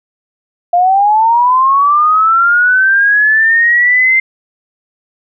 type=linear sweep; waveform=sine; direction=up; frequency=691 to 2093 Hz; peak=-6 dBFS; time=0.73-4.2 s; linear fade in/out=5 ms; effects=none